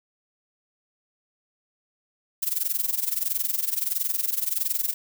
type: noise with amplitude modulation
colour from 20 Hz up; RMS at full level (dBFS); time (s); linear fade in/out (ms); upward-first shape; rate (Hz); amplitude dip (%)
violet; -23; 2.42-4.94; 10; sine; 21.5; 85
effects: none